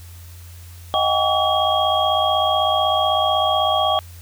sine tone cluster, 628 / 738 / 794 / 1136 / 3268 Hz, D#5 / F#5 / G5 / C#6 / G#7, +16 / -5 / +22 / +42 / -29 cents, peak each -22 dBFS, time 0.94-3.99 s, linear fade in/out 0 ms, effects added 86 Hz sine -37 dBFS peak until 4.21 s + white hiss -47 dBFS RMS until 4.21 s

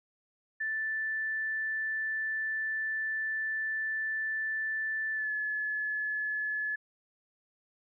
sine tone with pitch glide, 1760 to 1714.8 Hz, A6 to A6, 0 to -45 cents, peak -30 dBFS, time 0.6-6.76 s, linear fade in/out 10 ms, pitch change -45 cents, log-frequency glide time 5.13-5.32 s, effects none

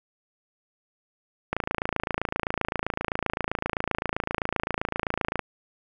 click train, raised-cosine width 0.5 ms, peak -10 dBFS, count 108, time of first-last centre 1.53-5.393 s, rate 27.7 Hz, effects none

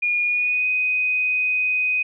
sine tone with pitch glide, 2434 to 2501 Hz, D#7 to D#7, -39 to +8 cents, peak -18 dBFS, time 0.02-2.03 s, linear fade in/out 10 ms, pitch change +47 cents, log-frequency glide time 0.25-0.67 s, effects none

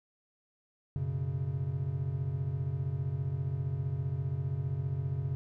triangle chord, F# suspended fourth, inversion none, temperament equal, 92.5 / 123.47 / 138.59 Hz, F#2 / B2 / C#3, 0 / 0 / 0 cents, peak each -35 / -35 / -31 dBFS, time 0.96-5.35 s, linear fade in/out 0 ms, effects none

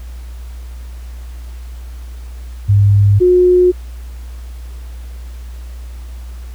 sine tone pair in turn, 101.1 / 361 Hz, G#2 / F#4, -46 / -43 cents, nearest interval octave + minor seventh, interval 2203 cents, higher second, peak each -6 dBFS, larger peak neither, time 2.68-3.2 / 3.2-3.72 s, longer neither, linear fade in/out 20 ms, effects added 60 Hz sine -26 dBFS peak until 6.54 s + pink hiss -45 dBFS RMS until 6.54 s

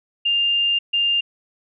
sine tone bursts at uneven times, 2802 Hz, F7, 5 cents sharp, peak -16 dBFS, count 2, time 0.25-0.79 / 0.93-1.21 s, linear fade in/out 10 ms, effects none

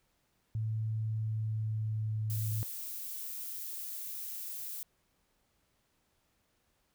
sine tone with pitch glide, 110 to 108.49 Hz, A2 to A2, 0 to -24 cents, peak -31 dBFS, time 0.55-2.63 s, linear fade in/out 0 ms, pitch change -24 cents, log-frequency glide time 0.9-2.26 s
violet noise, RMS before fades -41 dBFS, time 2.3-4.83 s, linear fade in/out 0 ms
effects pink hiss -75 dBFS RMS until 6.94 s

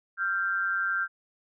sine tone pair together, 1384 / 1572.4 Hz, F6 / G6, -16 / +5 cents, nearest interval major second, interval 221 cents, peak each -28 dBFS, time 0.17-1.08 s, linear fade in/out 50 ms, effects none

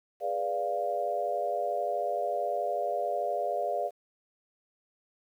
sine chord, G# diminished seventh, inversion none, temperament equal, 415.3 / 493.9 / 587.3 / 698.5 Hz, G#4 / B4 / D5 / F5, 0 / 0 / 0 / 0 cents, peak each -37 / -36 / -32 / -31 dBFS, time 0.2-3.91 s, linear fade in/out 50 ms, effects 10-bit

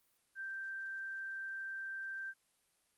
sine tone, 1568 Hz, G6, in tune, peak -40 dBFS, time 0.35-2.34 s, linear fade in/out 50 ms, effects white hiss -75 dBFS RMS until 2.97 s + Opus 32 kbps

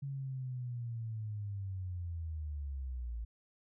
sine linear sweep, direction down, 140 to 55 Hz, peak -37 dBFS, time 0.02-3.25 s, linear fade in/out 10 ms, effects none

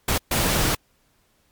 pink noise bursts at uneven times, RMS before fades -21 dBFS, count 2, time 0.08-0.18 / 0.31-0.75 s, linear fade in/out 5 ms, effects pink hiss -64 dBFS RMS until 1.51 s + MP3 96 kbps

